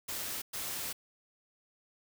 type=noise bursts at uneven times; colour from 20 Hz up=white; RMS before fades=-38 dBFS; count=2; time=0.08-0.42 / 0.53-0.93 s; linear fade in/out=10 ms; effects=none